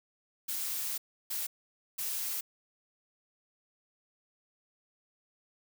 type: noise bursts at uneven times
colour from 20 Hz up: blue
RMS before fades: -35 dBFS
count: 3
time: 0.48-0.98 / 1.3-1.47 / 1.98-2.41 s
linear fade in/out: 10 ms
effects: none